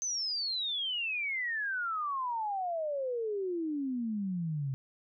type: exponential sweep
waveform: sine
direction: down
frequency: 6272 to 130.5 Hz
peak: -31 dBFS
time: 0.02-4.74 s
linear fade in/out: 0 ms
effects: none